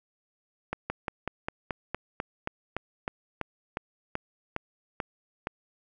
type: slowing click train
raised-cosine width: 0.5 ms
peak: -15 dBFS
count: 17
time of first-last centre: 0.73-5.471 s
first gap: 170 ms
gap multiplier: 1.07
effects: none